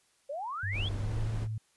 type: exponential sweep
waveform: sine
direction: up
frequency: 533 to 3520 Hz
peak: -34 dBFS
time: 0.29-0.89 s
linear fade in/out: 10 ms
type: tone with pitch glide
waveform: sine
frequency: 98 to 109.37 Hz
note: G2 to A2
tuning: 0 to -10 cents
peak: -32 dBFS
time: 0.63-1.58 s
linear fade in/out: 5 ms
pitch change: +190 cents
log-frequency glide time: 0.92-1.13 s
type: noise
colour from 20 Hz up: brown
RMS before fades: -36 dBFS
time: 0.71-1.48 s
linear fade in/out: 50 ms
effects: white hiss -69 dBFS RMS until 1.76 s + resampled to 24000 Hz